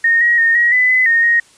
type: tone with pitch steps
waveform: sine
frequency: 1846 / 1895 / 1838 / 1898 / 2003 / 2018 / 1847 / 1871 Hz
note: A#6 / A#6 / A#6 / A#6 / B6 / B6 / A#6 / A#6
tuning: -17 / +28 / -25 / +31 / +24 / +37 / -16 / +6 cents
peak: -9 dBFS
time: 0.04-1.4 s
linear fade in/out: 5 ms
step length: 170 ms
effects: white hiss -48 dBFS RMS until 1.57 s + resampled to 22050 Hz